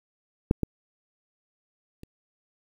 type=clicks; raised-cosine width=3 ms; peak=-6 / -12 / -29 dBFS; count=3; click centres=0.511 / 0.633 / 2.034 s; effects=8-bit